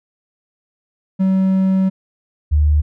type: tone pair in turn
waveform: triangle / sine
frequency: 190 / 74.95 Hz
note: F#3 / D2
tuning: +46 / +36 cents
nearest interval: octave + major third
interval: 1610 cents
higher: first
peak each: -10 dBFS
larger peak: neither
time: 1.19-1.9 / 2.51-2.82 s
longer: first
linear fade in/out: 20 ms
effects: none

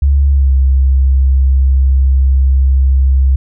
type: tone with pitch glide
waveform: sine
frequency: 69.8 to 66.49 Hz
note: C#2 to C2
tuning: +13 to +28 cents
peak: -6 dBFS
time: 0.02-3.36 s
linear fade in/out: 5 ms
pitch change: -85 cents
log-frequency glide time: 0.31-0.52 s
effects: none

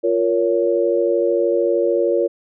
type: chord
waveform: sine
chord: Bb minor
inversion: second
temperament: just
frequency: 349.6 / 466.2 / 559.4 Hz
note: F4 / Bb4 / Db5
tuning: +2 / 0 / +16 cents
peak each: -19 dBFS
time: 0.03-2.28 s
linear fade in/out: 20 ms
effects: none

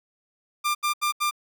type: tone bursts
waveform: sawtooth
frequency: 1193 Hz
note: D6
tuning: 27 cents sharp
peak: -18 dBFS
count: 4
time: 0.64-1.311 s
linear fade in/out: 20 ms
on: 110 ms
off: 77 ms
effects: none

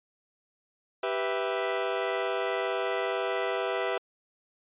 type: chord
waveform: sawtooth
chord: E minor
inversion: first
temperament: equal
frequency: 392 / 493.9 / 659.3 Hz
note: G4 / B4 / E5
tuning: 0 / 0 / 0 cents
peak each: -28 dBFS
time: 1.03-3.98 s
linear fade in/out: 5 ms
effects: resampled to 8000 Hz

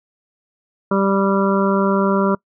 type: harmonic tone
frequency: 196 Hz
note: G3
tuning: in tune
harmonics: 1 / 2 / 3 / 5 / 6 / 7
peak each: -17 / -20 / -22 / -24 / -25 / -25 dBFS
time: 0.91-2.35 s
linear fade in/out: 5 ms
effects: noise-tail reverb RT60 0.1 s tail -25 dB re dry

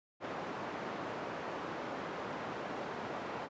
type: band-pass noise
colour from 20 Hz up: white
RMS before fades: -41 dBFS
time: 0.2-3.49 s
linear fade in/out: 50 ms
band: 170 to 1000 Hz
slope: 12 dB/octave
effects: resampled to 16000 Hz

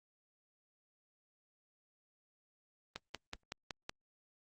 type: click train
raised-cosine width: 0.2 ms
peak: -23 dBFS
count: 6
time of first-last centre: 2.96-3.895 s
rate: 5.35 Hz
effects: Opus 24 kbps

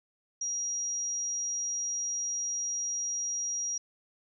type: tone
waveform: sine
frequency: 5720 Hz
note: F8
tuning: 41 cents sharp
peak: -30 dBFS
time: 0.41-3.78 s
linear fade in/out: 5 ms
effects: none

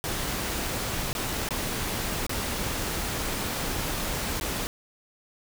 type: noise with dropouts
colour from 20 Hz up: pink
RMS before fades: -30 dBFS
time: 0.04-4.67 s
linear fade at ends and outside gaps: 0 ms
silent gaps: 1.13-1.151 / 1.488-1.507 / 2.266-2.294 / 4.399-4.411 s
effects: none

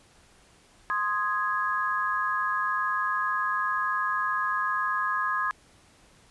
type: chord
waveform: sine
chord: Ab major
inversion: first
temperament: equal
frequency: 1046.5 / 1244.5 / 1661.2 Hz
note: C6 / Eb6 / Ab6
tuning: 0 / 0 / 0 cents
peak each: -29 dBFS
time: 0.9-5.51 s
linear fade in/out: 0 ms
effects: pink hiss -58 dBFS RMS until 6.3 s + resampled to 24000 Hz

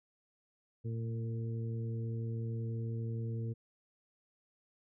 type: harmonic tone with a mistuned harmonic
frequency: 113.8 Hz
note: A#2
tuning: 41 cents flat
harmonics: 1 / 2 / 3 / 4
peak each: -35 / -45 / -50 / -48 dBFS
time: 0.84-3.54 s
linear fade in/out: 20 ms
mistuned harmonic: 1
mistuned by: +21 cents
effects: none

